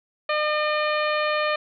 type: harmonic tone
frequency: 605 Hz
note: D#5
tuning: 49 cents flat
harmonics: 1 / 2 / 3 / 4 / 5 / 6 / 7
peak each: -24 / -26 / -29 / -30 / -35 / -40 / -37 dBFS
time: 0.29-1.56 s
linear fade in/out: 5 ms
effects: none